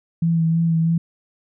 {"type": "tone with vibrato", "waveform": "sine", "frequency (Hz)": 164.81, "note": "E3", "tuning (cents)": 0, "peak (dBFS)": -15, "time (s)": [0.22, 0.98], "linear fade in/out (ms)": 5, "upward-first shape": "sine", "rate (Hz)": 3.1, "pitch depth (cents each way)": 23, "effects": []}